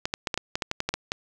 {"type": "clicks", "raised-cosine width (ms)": 0.2, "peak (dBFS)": -9, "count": 12, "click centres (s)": [0.055, 0.139, 0.272, 0.342, 0.376, 0.555, 0.622, 0.714, 0.804, 0.89, 0.94, 1.119], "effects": []}